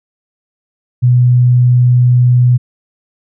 sine tone, 123.7 Hz, B2, 3 cents sharp, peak -5 dBFS, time 1.02-2.58 s, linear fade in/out 20 ms, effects none

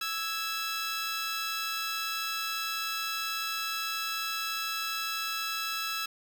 15% pulse tone pair together, 1318.5 / 1662.7 Hz, E6 / G#6, 0 / +2 cents, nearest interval major third, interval 402 cents, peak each -26 / -31 dBFS, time 0.01-6.06 s, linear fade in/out 5 ms, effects 8-bit

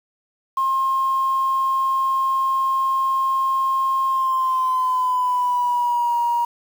sine tone with pitch glide, 1066 to 949.7 Hz, C6 to A#5, +32 to +32 cents, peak -16 dBFS, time 0.57-6.45 s, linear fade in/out 5 ms, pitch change -200 cents, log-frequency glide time 4.07-6.16 s, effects tanh soft clip ceiling -13 dBFS + 7-bit

